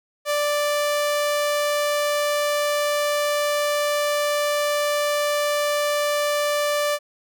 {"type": "tone", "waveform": "sawtooth", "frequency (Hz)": 587.3, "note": "D5", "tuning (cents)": 0, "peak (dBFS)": -16, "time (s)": [0.25, 6.99], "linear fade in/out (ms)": 50, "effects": []}